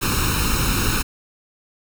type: noise with comb filter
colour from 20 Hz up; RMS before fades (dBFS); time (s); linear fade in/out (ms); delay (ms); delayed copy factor
pink; -20; 0.01-1.03; 20; 0.75; +0.8
effects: none